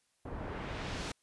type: noise with low-pass filter sweep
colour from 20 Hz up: pink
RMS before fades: -40 dBFS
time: 0.25-1.12 s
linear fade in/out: 5 ms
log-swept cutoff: 790 to 7400 Hz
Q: 0.8
effects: white hiss -75 dBFS RMS until 1.22 s + resampled to 24000 Hz